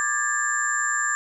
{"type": "tone cluster", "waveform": "sine", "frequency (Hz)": [1184, 1633, 1753, 7310], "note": ["D6", "G#6", "A6", "A#8"], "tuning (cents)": [14, -30, -7, -35], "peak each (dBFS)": -27, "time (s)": [0, 1.15], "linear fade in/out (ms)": 0, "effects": []}